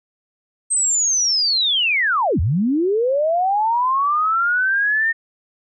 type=linear two-way sweep; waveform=sine; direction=down then up; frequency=8372 to 69.5 to 1840 Hz; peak=-15 dBFS; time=0.7-5.13 s; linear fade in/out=20 ms; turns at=2.4 s; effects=none